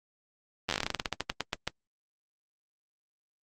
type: slowing click train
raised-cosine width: 0.2 ms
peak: -11 dBFS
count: 20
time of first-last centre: 0.69-1.676 s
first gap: 10 ms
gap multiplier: 1.16
effects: Opus 24 kbps